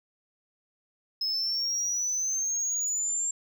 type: exponential sweep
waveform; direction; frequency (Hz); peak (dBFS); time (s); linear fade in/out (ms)
sine; up; 5140 to 7430; -24; 1.21-3.31; 5
effects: tanh soft clip ceiling -25 dBFS